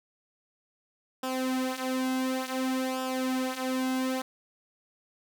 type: tone with flanger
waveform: sawtooth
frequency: 259.1 Hz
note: C4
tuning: 17 cents flat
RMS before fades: -30 dBFS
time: 1.23-4.22 s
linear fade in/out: 5 ms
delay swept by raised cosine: 0.47 to 5.57 ms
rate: 0.56 Hz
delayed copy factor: -0.75
effects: none